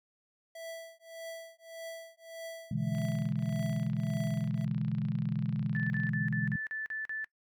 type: tone with tremolo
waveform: square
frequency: 659.3 Hz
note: E5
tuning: in tune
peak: -39 dBFS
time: 0.55-4.65 s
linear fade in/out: 5 ms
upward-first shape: triangle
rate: 1.7 Hz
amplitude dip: 100%
type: chord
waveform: sine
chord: E dominant seventh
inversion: second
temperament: equal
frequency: 123.47 / 146.83 / 164.81 / 207.7 Hz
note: B2 / D3 / E3 / G#3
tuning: 0 / 0 / 0 / 0 cents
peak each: -35 dBFS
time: 2.71-6.56 s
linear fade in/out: 5 ms
type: click train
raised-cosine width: 0.3 ms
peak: -35 dBFS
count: 93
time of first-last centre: 2.95-6.069 s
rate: 29.5 Hz
type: tone bursts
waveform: sine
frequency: 1753 Hz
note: A6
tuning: 7 cents flat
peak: -34 dBFS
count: 8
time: 5.75-7.244 s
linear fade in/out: 0 ms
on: 150 ms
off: 42 ms
effects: noise-tail reverb RT60 0.1 s tail -21 dB re dry